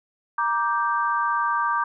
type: chord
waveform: sine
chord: G minor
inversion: first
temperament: just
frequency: 940.8 / 1176 / 1568 Hz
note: Bb5 / D6 / G6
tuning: +16 / +2 / 0 cents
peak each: -25 / -23 / -27 dBFS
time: 0.38-1.84 s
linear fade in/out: 5 ms
effects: none